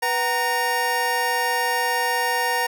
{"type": "tone cluster", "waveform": "square", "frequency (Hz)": [491.6, 755, 935, 1841], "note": ["B4", "F#5", "A#5", "A#6"], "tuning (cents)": [-8, 35, 5, -22], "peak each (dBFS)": [-29, -29, -25, -25], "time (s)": [0.02, 2.67], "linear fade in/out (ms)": 10, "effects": []}